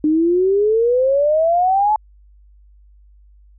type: exponential sweep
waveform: sine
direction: up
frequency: 300 to 870 Hz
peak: -12 dBFS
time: 0.04-1.96 s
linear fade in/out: 2 ms
effects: added 50 Hz sine -45 dBFS peak until 3.58 s